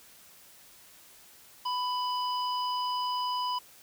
harmonic tone, 995 Hz, B5, 13 cents sharp, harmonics 1 / 3 / 5, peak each -29 / -38 / -39 dBFS, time 1.65-3.59 s, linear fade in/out 10 ms, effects white hiss -55 dBFS RMS until 3.82 s

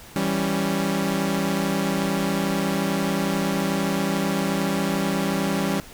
sawtooth chord, C# diminished, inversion first, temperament equal, 164.81 / 196 / 277.2 Hz, E3 / G3 / C#4, 0 / 0 / 0 cents, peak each -24 / -20 / -23 dBFS, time 0.16-5.8 s, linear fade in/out 0 ms, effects pink hiss -44 dBFS RMS until 5.93 s

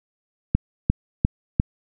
click train, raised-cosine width 5 ms, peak -4 dBFS, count 4, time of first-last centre 0.55-1.599 s, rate 2.86 Hz, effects none

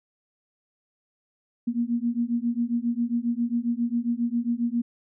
sine beating tone pair, 233.1 / 240.5 Hz, A#3 / B3, 0 / -46 cents, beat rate 7.4 Hz, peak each -26 dBFS, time 1.67-4.82 s, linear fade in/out 10 ms, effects none

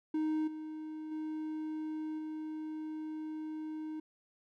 triangle tone with level steps, 311.1 Hz, D#4, in tune, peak -28 / -38 / -34 / -36 dBFS, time 0.14-4 s, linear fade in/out 5 ms, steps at 0.47 / 1.11 / 2.18 s, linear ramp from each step 10 ms, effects none

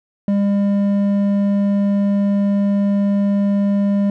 sine tone with hard clipping, 200.9 Hz, G3, 43 cents sharp, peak -15 dBFS, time 0.28-4.1 s, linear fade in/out 2 ms, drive 6 dB, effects none

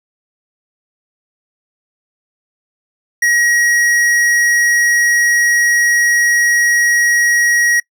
sine tone with hard clipping, 1900 Hz, A#6, 33 cents sharp, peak -12 dBFS, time 3.22-7.8 s, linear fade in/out 5 ms, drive 12 dB, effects noise-tail reverb RT60 0.1 s tail -24 dB re dry

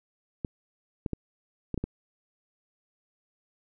clicks, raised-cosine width 3 ms, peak -17 dBFS, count 6, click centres 0.448 / 1.062 / 1.133 / 1.743 / 1.777 / 1.84 s, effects none

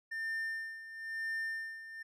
triangle tone with tremolo, 1800 Hz, A6, 39 cents sharp, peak -32 dBFS, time 0.11-2.03 s, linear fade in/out 10 ms, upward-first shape sine, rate 1 Hz, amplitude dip 75%, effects none

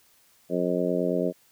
harmonic tone, 89 Hz, F2, 33 cents sharp, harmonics 2 / 3 / 4 / 5 / 6 / 7, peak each -30 / -30 / -30 / -30 / -30 / -30 dBFS, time 0.49-1.33 s, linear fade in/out 50 ms, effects white hiss -61 dBFS RMS until 1.51 s

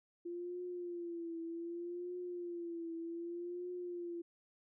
sine tone with vibrato, 344.4 Hz, F4, 24 cents flat, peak -40 dBFS, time 0.25-4.22 s, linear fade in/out 10 ms, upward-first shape triangle, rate 0.65 Hz, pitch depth 74 cents each way, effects none

